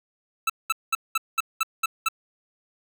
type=tone bursts; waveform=25% pulse; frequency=1318.5 Hz; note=E6; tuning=in tune; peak=-16 dBFS; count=8; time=0.47-2.086 s; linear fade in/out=5 ms; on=27 ms; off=200 ms; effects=none